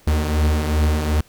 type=beating tone pair; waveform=45% pulse; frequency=74.1 / 76.7 Hz; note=D2 / D#2; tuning=+16 / -24 cents; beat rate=2.6 Hz; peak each=-23 / -17 dBFS; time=0.07-1.21 s; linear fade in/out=5 ms; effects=pink hiss -52 dBFS RMS until 1.28 s